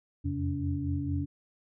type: tone cluster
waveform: sine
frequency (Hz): 85.5 / 89.9 / 134.4 / 285.3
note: F2 / F#2 / C3 / C#4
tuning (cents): -36 / -49 / +47 / +50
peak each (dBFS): -33 / -36 / -35 / -33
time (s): 0.24-1.26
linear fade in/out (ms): 20
effects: none